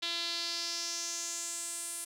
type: tone with band-pass filter sweep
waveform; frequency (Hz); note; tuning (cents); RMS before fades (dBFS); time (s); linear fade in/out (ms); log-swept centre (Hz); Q
sawtooth; 340; F4; -46; -37; 0.02-2.05; 10; 3700 to 9700; 3.7
effects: none